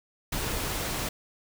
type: noise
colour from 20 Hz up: pink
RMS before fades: -31 dBFS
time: 0.32-1.09 s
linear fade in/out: 5 ms
effects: none